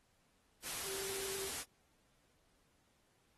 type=tone in noise; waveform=sine; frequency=389.6 Hz; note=G4; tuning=11 cents flat; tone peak=-46 dBFS; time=0.82-1.51 s; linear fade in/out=50 ms; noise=white; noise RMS=-42 dBFS; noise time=0.62-1.65 s; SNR=-7 dB; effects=pink hiss -75 dBFS RMS until 3.37 s + AAC 32 kbps